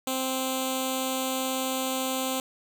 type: tone with notch filter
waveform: 5% pulse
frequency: 261.6 Hz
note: C4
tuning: in tune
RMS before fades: -29 dBFS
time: 0.07-2.4 s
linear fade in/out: 2 ms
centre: 1800 Hz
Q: 0.56
effects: none